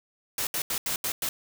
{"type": "noise bursts at uneven times", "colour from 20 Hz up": "white", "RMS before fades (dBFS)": -29, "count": 6, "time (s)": [[0.38, 0.47], [0.54, 0.62], [0.7, 0.78], [0.86, 0.96], [1.04, 1.12], [1.22, 1.29]], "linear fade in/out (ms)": 2, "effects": []}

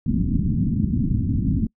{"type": "low-pass noise", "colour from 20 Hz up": "white", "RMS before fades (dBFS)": -21, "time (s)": [0.06, 1.67], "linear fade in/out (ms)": 5, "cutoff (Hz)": 260, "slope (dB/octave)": 48, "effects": ["noise-tail reverb RT60 0.1 s tail -26 dB re dry"]}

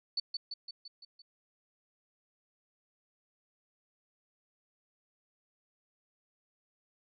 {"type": "tone with echo", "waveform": "sine", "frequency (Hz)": 4482, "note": "C#8", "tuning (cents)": 18, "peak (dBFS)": -29, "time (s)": [0.17, 0.2], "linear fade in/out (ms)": 5, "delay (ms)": 170, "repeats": 6, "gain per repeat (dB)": -4, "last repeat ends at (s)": 1.22, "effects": []}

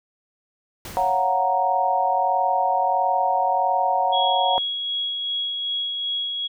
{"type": "noise with exponential decay", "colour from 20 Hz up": "pink", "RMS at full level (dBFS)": -33, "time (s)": [0.85, 1.54], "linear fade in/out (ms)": 2, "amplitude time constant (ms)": 150}
{"type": "chord", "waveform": "sine", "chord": "Gb major seventh", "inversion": "second", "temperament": "equal", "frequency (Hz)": [554.4, 698.5, 740, 932.3], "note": ["Db5", "F5", "Gb5", "Bb5"], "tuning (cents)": [0, 0, 0, 0], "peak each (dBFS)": [-27, -27, -21, -22], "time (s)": [0.97, 4.58], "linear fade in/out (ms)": 0}
{"type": "tone with tremolo", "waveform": "sine", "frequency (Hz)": 3322, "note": "G#7", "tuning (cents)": 0, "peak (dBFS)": -22, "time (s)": [4.12, 6.48], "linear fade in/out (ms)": 20, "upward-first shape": "sine", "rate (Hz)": 2.6, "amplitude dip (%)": 30}
{"effects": []}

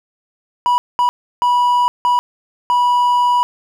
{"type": "tone bursts at uneven times", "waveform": "triangle", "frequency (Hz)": 977, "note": "B5", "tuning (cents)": -19, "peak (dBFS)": -9, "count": 5, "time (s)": [[0.66, 0.78], [0.99, 1.09], [1.42, 1.88], [2.05, 2.19], [2.7, 3.43]], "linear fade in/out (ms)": 0, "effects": []}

